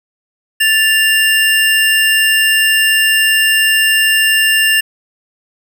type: tone pair together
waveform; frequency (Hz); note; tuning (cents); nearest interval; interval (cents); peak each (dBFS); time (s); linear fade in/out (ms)
square; 1758.6 / 2794; A6 / F7; -1 / 0; minor sixth; 801; -13 / -12; 0.6-4.81; 10
effects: none